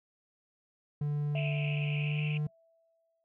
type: tone with pitch glide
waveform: triangle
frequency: 146.83 to 149.92 Hz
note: D3 to D3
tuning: 0 to +36 cents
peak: -27 dBFS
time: 1.01-2.47 s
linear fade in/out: 5 ms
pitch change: +36 cents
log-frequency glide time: 1.98-2.2 s
type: tone with exponential decay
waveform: sine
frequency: 659.3 Hz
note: E5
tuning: in tune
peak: -36 dBFS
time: 1.35-3.24 s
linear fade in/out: 0 ms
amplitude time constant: 410 ms
type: band-pass noise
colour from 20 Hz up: pink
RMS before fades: -41 dBFS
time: 1.35-2.38 s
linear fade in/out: 10 ms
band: 2400 to 2800 Hz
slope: 96 dB/octave
effects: noise-tail reverb RT60 0.1 s tail -25 dB re dry